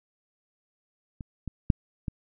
clicks, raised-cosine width 5 ms, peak -25 / -21 / -6 / -18 dBFS, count 4, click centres 1.208 / 1.477 / 1.702 / 2.082 s, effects none

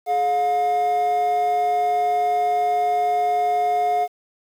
triangle tone pair together, 424.3 / 713.6 Hz, G#4 / F5, +37 / +37 cents, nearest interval major sixth, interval 900 cents, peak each -24 / -15 dBFS, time 0.06-4.08 s, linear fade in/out 50 ms, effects tanh soft clip ceiling -11 dBFS + 8-bit

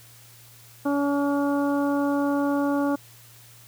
harmonic tone, 284 Hz, C#4, 42 cents sharp, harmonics 1 / 2 / 3 / 4 / 5, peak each -22 / -28 / -32 / -34 / -36 dBFS, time 0.85-2.96 s, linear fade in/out 10 ms, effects added 117 Hz sine -52 dBFS peak until 3.67 s + white hiss -51 dBFS RMS until 3.67 s

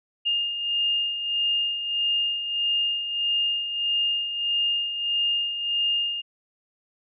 sine beating tone pair, 2823 / 2824.6 Hz, F7 / F7, +18 / +19 cents, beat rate 1.6 Hz, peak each -31 / -23 dBFS, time 0.25-6.22 s, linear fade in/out 20 ms, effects none

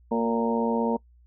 harmonic tone with a mistuned harmonic, 115.6 Hz, A#2, 14 cents flat, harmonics 2 / 3 / 4 / 5 / 6 / 7 / 8, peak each -25 / -36 / -27 / -32 / -37 / -38 / -30 dBFS, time 0.11-0.97 s, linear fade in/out 10 ms, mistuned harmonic 3, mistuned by +44 cents, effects noise-tail reverb RT60 0.1 s tail -23 dB re dry + added 60 Hz sine -53 dBFS peak until 1.26 s

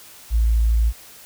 sine tone, 56.3 Hz, A1, 40 cents sharp, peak -14 dBFS, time 0.3-0.93 s, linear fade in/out 50 ms, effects white hiss -44 dBFS RMS until 1.25 s

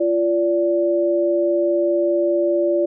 sine tone pair together, 344.9 / 580 Hz, F4 / D5, -22 / -22 cents, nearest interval major sixth, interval 900 cents, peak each -18 dBFS, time 0-2.86 s, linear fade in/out 10 ms, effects none

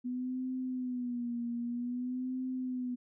sine tone with vibrato, 246.9 Hz, B3, in tune, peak -33 dBFS, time 0.04-2.96 s, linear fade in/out 20 ms, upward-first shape sine, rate 0.52 Hz, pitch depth 72 cents each way, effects none

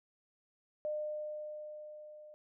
sine tone with level ramp, 605 Hz, D#5, 49 cents flat, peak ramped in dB -33 to -51 dBFS, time 0.85-2.34 s, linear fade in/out 0 ms, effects none

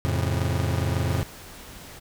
40% pulse chord, F augmented, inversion none, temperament just, 87.31 / 109.13 / 136.42 Hz, F2 / A2 / C#3, 0 / -14 / -27 cents, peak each -25 / -27 / -27 dBFS, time 0.05-1.23 s, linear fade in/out 0 ms
pink noise, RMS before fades -43 dBFS, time 1.08-2 s, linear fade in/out 20 ms
effects none

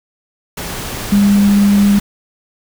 sine tone in noise, 202 Hz, G#3, 48 cents flat, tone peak -7 dBFS, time 1.12-1.99 s, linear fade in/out 5 ms, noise pink, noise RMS -24 dBFS, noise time 0.57-2 s, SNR +14 dB, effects none

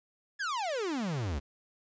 45% pulse exponential sweep, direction down, 1752 to 64.2 Hz, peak -31 dBFS, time 0.39-1.4 s, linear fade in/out 20 ms, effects resampled to 16000 Hz + 11-bit

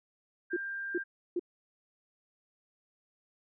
sine tone, 1591 Hz, G6, 25 cents sharp, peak -35 dBFS, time 0.5-1.04 s, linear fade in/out 20 ms
sine tone bursts, 351.7 Hz, F4, 12 cents sharp, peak -28 dBFS, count 3, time 0.53-1.395 s, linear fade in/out 5 ms, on 35 ms, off 380 ms
effects none

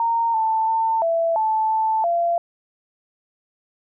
sine tone with pitch steps, 923 / 886 / 897 / 665 / 875 / 880 / 685 Hz, A#5 / A5 / A5 / E5 / A5 / A5 / F5, -17 / +12 / +33 / +15 / -10 / 0 / -34 cents, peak -17 dBFS, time 0-2.38 s, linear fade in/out 2 ms, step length 340 ms, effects none

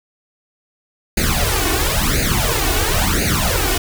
pink noise with flanger, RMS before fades -17 dBFS, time 1.17-3.78 s, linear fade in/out 5 ms, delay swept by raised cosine 0.45 to 2.75 ms, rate 0.97 Hz, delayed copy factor +0.9, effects none

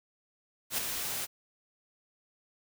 white noise with ADSR envelope, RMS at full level -29 dBFS, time 0.7-1.27 s, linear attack 82 ms, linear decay 3 ms, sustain -6 dB, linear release 33 ms, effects none

